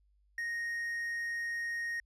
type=tone; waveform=triangle; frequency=1864.7 Hz; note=A#6; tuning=in tune; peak=-32 dBFS; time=0.38-2 s; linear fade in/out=2 ms; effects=added 50 Hz sine -66 dBFS peak until 2.05 s + resampled to 32000 Hz